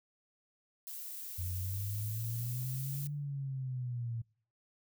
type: noise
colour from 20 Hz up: violet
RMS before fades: -44 dBFS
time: 0.87-3.07 s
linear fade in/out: 0 ms
type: exponential two-way sweep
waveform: sine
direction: up then down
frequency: 87.31 to 146.83 to 114 Hz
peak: -35 dBFS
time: 1.38-4.22 s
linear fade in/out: 10 ms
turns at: 3.13 s
effects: noise-tail reverb RT60 0.5 s tail -25 dB re dry